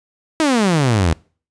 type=exponential sweep; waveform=sawtooth; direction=down; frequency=328.3 to 76 Hz; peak=-9 dBFS; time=0.4-1.13 s; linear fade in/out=0 ms; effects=noise-tail reverb RT60 0.4 s tail -25 dB re dry + resampled to 22050 Hz